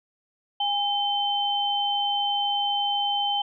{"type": "tone pair together", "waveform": "sine", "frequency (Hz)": [816, 3086], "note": ["G#5", "G7"], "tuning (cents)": [-31, -28], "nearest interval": "octave + major seventh", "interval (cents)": 2303, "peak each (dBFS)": -25, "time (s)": [0.6, 3.42], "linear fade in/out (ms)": 5, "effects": []}